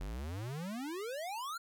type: exponential sweep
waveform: square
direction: up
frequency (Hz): 43.46 to 1431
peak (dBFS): -39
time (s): 0-1.58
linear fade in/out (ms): 10
effects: none